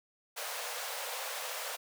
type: high-pass noise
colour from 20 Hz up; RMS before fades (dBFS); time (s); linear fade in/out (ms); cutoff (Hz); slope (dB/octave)
pink; -39; 0.36-1.77; 20; 470; 96
effects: none